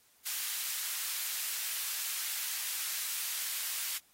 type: high-pass noise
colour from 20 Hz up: white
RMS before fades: -36 dBFS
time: 0.25-3.99 s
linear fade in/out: 20 ms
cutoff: 1600 Hz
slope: 12 dB/octave
effects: white hiss -66 dBFS RMS until 4.13 s + AAC 48 kbps